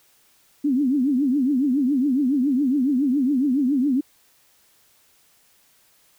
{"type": "tone with vibrato", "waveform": "sine", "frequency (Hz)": 269.9, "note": "C#4", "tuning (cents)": -46, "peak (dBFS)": -17, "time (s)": [0.64, 4.01], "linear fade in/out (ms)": 10, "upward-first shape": "triangle", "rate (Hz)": 7.2, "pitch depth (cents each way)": 210, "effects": ["white hiss -59 dBFS RMS until 6.18 s"]}